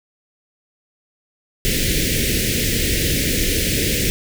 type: band-stop noise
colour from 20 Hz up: pink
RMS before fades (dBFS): -19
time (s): 1.65-4.1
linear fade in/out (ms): 0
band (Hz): 520 to 1800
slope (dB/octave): 48
effects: none